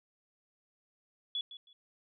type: tone with echo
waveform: sine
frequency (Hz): 3400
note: G#7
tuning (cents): +40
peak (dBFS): -32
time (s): 1.35-1.41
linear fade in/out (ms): 2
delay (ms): 160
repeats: 2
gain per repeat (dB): -13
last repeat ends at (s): 1.73
effects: none